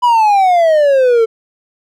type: exponential sweep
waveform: triangle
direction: down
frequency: 995 to 442.4 Hz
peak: -5 dBFS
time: 0.02-1.26 s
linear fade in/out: 20 ms
effects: none